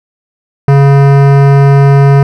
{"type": "tone with hard clipping", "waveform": "sine", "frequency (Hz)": 139.4, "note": "C#3", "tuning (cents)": 10, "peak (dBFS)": -4, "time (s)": [0.68, 2.23], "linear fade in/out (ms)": 2, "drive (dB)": 18, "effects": []}